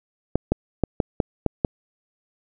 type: clicks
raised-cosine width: 2 ms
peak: -5 dBFS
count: 7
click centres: 0.356 / 0.52 / 0.837 / 1.002 / 1.202 / 1.463 / 1.648 s
effects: none